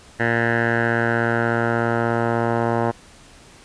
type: tone with low-pass filter sweep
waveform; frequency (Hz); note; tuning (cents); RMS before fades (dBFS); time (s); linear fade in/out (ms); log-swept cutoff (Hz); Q
10% pulse; 116.54; A#2; 0; -20; 0.19-2.92; 20; 1800 to 1100; 4.5
effects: pink hiss -47 dBFS RMS until 3.64 s + resampled to 22050 Hz